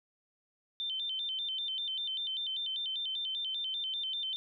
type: tone with vibrato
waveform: sine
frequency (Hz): 3322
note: G#7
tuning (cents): 0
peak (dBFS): -33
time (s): 0.8-4.36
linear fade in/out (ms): 0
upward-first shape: square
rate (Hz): 5.1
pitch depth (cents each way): 130
effects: none